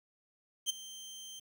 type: tone with ADSR envelope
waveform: 25% pulse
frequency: 3136 Hz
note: G7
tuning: in tune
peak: -24 dBFS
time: 0.66-1.4 s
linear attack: 37 ms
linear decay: 12 ms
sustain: -18 dB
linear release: 12 ms
effects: 10-bit